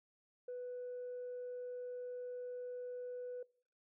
sine tone, 494.9 Hz, B4, 4 cents sharp, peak -40 dBFS, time 0.48-3.43 s, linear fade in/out 5 ms, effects noise-tail reverb RT60 0.5 s tail -23 dB re dry + tanh soft clip ceiling -39 dBFS

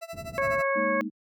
40% pulse tone with tremolo, 665 Hz, E5, 15 cents sharp, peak -33 dBFS, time 0.01-0.63 s, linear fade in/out 20 ms, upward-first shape sine, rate 12 Hz, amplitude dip 90%
pink low-pass noise, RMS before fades -38 dBFS, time 0.13-0.61 s, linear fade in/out 2 ms, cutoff 190 Hz, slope 12 dB/octave
harmonic tone, 549 Hz, C#5, 17 cents flat, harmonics 1 / 2 / 3 / 4, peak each -26 / -29 / -31 / -32 dBFS, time 0.38-1.01 s, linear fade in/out 0 ms
sine chord, Ab suspended second, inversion none, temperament equal, 207.7 / 233.1 / 311.1 Hz, Ab3 / Bb3 / Eb4, 0 / 0 / 0 cents, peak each -34 dBFS, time 0.75-1.1 s, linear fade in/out 20 ms
effects high-pass 80 Hz 12 dB/octave

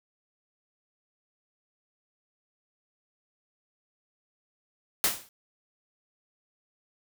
white noise with exponential decay, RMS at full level -21 dBFS, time 5.04-5.29 s, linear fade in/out 1 ms, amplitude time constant 54 ms, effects none

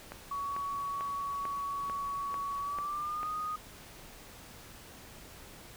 click train, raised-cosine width 0.5 ms, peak -26 dBFS, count 8, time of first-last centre 0.12-3.231 s, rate 2.25 Hz
sine tone with pitch glide, 1124 to 1240 Hz, C#6 to D#6, +24 to -6 cents, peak -33 dBFS, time 0.31-3.56 s, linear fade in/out 5 ms, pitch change +170 cents, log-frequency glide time 2.58-3.3 s
effects pink hiss -51 dBFS RMS until 5.76 s

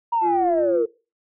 sine linear sweep, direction down, 954 to 440 Hz, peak -17 dBFS, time 0.12-0.86 s, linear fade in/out 10 ms
sine tone with vibrato, 345.9 Hz, F4, 17 cents flat, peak -20 dBFS, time 0.21-0.86 s, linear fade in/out 50 ms, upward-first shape sine, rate 7.6 Hz, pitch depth 26 cents each way
effects noise-tail reverb RT60 0.3 s tail -21 dB re dry + tanh soft clip ceiling -11 dBFS

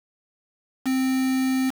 triangle tone with quantisation, 261.6 Hz, C4, in tune, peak -18 dBFS, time 0.85-1.71 s, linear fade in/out 20 ms, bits 5, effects none

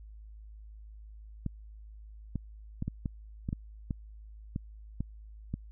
clicks, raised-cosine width 5 ms, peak -20 dBFS, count 11, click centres 1.463 / 2.357 / 2.824 / 2.88 / 3.058 / 3.489 / 3.529 / 3.908 / 4.561 / 5.006 / 5.54 s, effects added 53 Hz sine -46 dBFS peak until 5.71 s

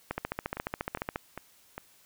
two click trains, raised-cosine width 0.5 ms, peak -16 / -22 dBFS, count 16 / 4, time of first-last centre 0.11-1.159 / 0.57-1.78 s, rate 14.3 / 2.48 Hz, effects white hiss -61 dBFS RMS until 2.05 s

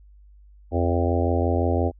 harmonic tone with a mistuned harmonic, 85.8 Hz, F2, 30 cents flat, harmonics 1 / 3 / 4 / 5 / 6 / 7 / 8 / 9, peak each -22 / -27 / -28 / -29 / -30 / -30 / -31 / -32 dBFS, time 0.71-1.92 s, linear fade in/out 50 ms, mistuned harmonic 9, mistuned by +26 cents, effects added 50 Hz sine -47 dBFS peak until 1.99 s

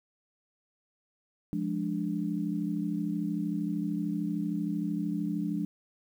sine chord, D diminished, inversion first, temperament equal, 174.61 / 207.7 / 293.7 Hz, F3 / Ab3 / D4, 0 / 0 / 0 cents, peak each -33 dBFS, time 1.53-5.65 s, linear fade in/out 0 ms, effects 10-bit

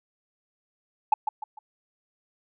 sine tone with echo, 856 Hz, A5, 48 cents flat, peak -13 dBFS, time 1.12-1.14 s, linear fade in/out 5 ms, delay 150 ms, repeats 3, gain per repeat -9 dB, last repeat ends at 1.59 s, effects tanh soft clip ceiling -12 dBFS

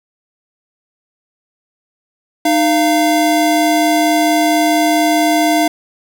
square tone pair together, 307.8 / 690 Hz, D#4 / F5, -19 / -21 cents, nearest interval octave + major second, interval 1398 cents, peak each -14 dBFS, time 2.45-5.68 s, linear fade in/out 5 ms, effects 7-bit

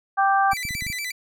harmonic tone, 392 Hz, G4, in tune, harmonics 2 / 3 / 4, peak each -18 / -22 / -24 dBFS, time 0.17-0.54 s, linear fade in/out 20 ms
sawtooth tone with vibrato, 2156 Hz, C#7, 49 cents flat, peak -24 dBFS, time 0.51-1.12 s, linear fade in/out 10 ms, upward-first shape square, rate 8.4 Hz, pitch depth 130 cents each way
clicks, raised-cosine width 5 ms, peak -23 dBFS, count 7, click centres 0.533 / 0.652 / 0.708 / 0.752 / 0.823 / 0.866 / 0.901 s
effects none

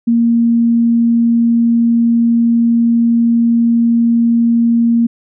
sine tone, 233.1 Hz, A#3, in tune, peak -8 dBFS, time 0.07-5.07 s, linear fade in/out 10 ms, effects none

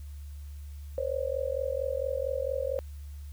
sine tone with amplitude modulation, 535 Hz, C5, 38 cents sharp, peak -24 dBFS, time 0.98-2.79 s, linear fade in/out 0 ms, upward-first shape sine, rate 44.4 Hz, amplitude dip 100%, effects added 72 Hz sine -39 dBFS peak until 3.32 s + white hiss -61 dBFS RMS until 3.32 s

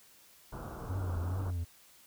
pink low-pass noise, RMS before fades -43 dBFS, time 0.52-1.51 s, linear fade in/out 10 ms, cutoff 1500 Hz, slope 96 dB/octave
triangle tone with vibrato, 90 Hz, F#2, 47 cents flat, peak -30 dBFS, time 0.88-1.65 s, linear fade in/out 20 ms, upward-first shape triangle, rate 2.4 Hz, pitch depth 120 cents each way
effects white hiss -60 dBFS RMS until 2.06 s

